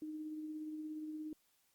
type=tone with tremolo; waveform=sine; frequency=308.6 Hz; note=D#4; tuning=14 cents flat; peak=-40 dBFS; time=0.02-1.33 s; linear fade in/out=2 ms; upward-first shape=triangle; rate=17 Hz; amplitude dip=35%; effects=white hiss -75 dBFS RMS until 1.74 s + Opus 48 kbps